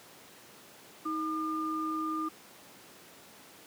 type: tone pair together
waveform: sine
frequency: 316 / 1207 Hz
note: D#4 / D6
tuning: +27 / +47 cents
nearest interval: octave + major seventh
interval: 2320 cents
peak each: -33 / -33 dBFS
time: 1.05-2.29 s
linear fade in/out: 10 ms
effects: pink hiss -53 dBFS RMS until 3.66 s + high-pass 200 Hz 12 dB/octave